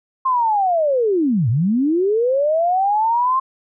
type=linear two-way sweep; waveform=sine; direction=down then up; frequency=1067 to 104.4 to 1067 Hz; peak=-14 dBFS; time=0.25-3.4 s; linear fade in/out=10 ms; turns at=1.49 s; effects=none